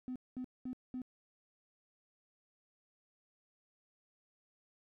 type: tone bursts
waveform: triangle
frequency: 253.7 Hz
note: B3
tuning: 47 cents sharp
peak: -35 dBFS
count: 4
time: 0.08-1.018 s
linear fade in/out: 0 ms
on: 77 ms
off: 210 ms
effects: tanh soft clip ceiling -35 dBFS